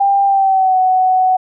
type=tone with pitch glide; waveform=sine; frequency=794 to 745.1 Hz; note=G5 to F#5; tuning=+22 to +12 cents; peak=-9 dBFS; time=0-1.37 s; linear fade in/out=10 ms; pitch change=-110 cents; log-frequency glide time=0.25-0.77 s; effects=none